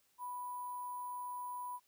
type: tone with sample-and-hold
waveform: sine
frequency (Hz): 987.8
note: B5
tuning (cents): 0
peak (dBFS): -40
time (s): 0.18-1.8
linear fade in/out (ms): 50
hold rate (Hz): 11025
effects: white hiss -74 dBFS RMS until 1.87 s